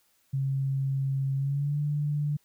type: tone with pitch glide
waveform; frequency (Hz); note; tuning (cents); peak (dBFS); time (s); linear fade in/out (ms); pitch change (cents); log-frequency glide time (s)
sine; 135.8 to 147.24; C#3 to D3; -35 to +5; -25; 0.33-2.37; 10; +140; 1.35-1.79
effects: white hiss -68 dBFS RMS until 2.44 s